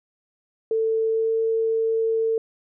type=tone with pitch glide; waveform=sine; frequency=445.6 to 449 Hz; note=A4 to A4; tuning=+22 to +35 cents; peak=-19 dBFS; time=0.71-2.38 s; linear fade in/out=2 ms; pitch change=+13 cents; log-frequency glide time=1.09-1.31 s; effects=none